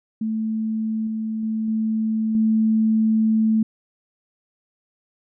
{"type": "tone with level steps", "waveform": "sine", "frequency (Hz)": 220, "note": "A3", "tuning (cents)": 0, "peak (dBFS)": [-21, -23, -21, -19, -15], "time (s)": [0.21, 3.63], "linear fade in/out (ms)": 5, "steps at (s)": [1.07, 1.43, 1.68, 2.35], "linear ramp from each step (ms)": 2, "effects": []}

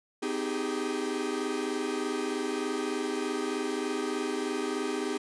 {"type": "chord", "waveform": "45% pulse", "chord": "Ab major seventh", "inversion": "first", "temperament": "equal with one note detuned", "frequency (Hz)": [255.9, 311.1, 392, 415.3], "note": ["C4", "Eb4", "G4", "Ab4"], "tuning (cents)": [-38, 0, 0, 0], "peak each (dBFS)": [-36, -35, -34, -36], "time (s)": [0.22, 5.18], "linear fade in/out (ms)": 10, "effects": ["resampled to 24000 Hz"]}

